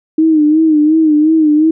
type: tone with vibrato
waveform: sine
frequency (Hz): 310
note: D#4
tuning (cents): -6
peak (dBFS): -6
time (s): 0.18-1.71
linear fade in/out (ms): 5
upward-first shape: sine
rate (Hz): 2.8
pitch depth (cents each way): 68
effects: none